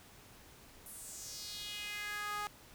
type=tone with high-pass filter sweep; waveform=sawtooth; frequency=415.3 Hz; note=G#4; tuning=in tune; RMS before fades=-43 dBFS; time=0.86-2.47 s; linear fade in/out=0 ms; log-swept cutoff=11000 to 1000 Hz; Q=2.9; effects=pink hiss -58 dBFS RMS until 2.74 s